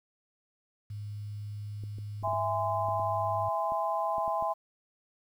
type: tone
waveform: sine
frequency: 103.83 Hz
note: G#2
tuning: in tune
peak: -36 dBFS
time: 0.9-3.49 s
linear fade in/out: 5 ms
type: clicks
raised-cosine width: 3 ms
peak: -34 dBFS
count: 11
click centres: 1.837 / 1.985 / 2.228 / 2.276 / 2.333 / 2.886 / 2.997 / 3.721 / 4.182 / 4.279 / 4.425 s
type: chord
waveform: sine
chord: E augmented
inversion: none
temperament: just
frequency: 659.3 / 824.1 / 1030.1 Hz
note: E5 / G#5 / B#5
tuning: 0 / -14 / -27 cents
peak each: -32 dBFS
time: 2.23-4.54 s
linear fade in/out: 20 ms
effects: 10-bit